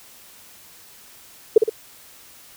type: tone with echo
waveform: sine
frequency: 440 Hz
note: A4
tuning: in tune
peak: -5 dBFS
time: 1.56-1.58 s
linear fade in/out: 5 ms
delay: 58 ms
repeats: 2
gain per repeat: -6 dB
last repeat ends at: 1.696 s
effects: white hiss -47 dBFS RMS until 2.56 s